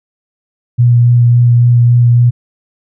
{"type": "tone with vibrato", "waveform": "sine", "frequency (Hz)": 120.4, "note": "B2", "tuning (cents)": -44, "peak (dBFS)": -4, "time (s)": [0.78, 2.31], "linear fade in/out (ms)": 20, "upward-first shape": "sine", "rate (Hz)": 3.6, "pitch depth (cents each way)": 12, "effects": []}